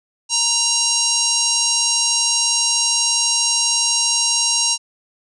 harmonic tone with a mistuned harmonic, 932.3 Hz, A#5, in tune, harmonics 1 / 3 / 4 / 5 / 6 / 7 / 8 / 9 / 10, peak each -29 / -25 / -24 / -29 / -19 / -22 / -29 / -26 / -26 dBFS, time 0.29-4.78 s, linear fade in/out 50 ms, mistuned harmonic 4, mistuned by +110 cents, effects none

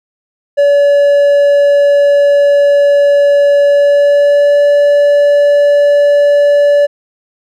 triangle tone with pitch glide, 571 to 577 Hz, D5 to D5, -49 to -31 cents, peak -3 dBFS, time 0.57-6.87 s, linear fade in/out 20 ms, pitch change +18 cents, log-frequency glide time 3.64-4.62 s, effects none

